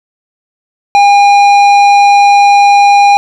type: tone with tanh clipping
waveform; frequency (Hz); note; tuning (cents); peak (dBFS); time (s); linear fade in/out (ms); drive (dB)
sine; 809; G#5; -46; -4; 0.95-3.17; 0; 12
effects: none